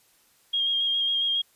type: tone with vibrato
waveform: sine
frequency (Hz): 3242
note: G#7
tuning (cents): -42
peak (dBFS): -22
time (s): 0.53-1.42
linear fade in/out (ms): 10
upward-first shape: square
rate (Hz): 7.3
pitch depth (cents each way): 15
effects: white hiss -62 dBFS RMS until 1.55 s + resampled to 32000 Hz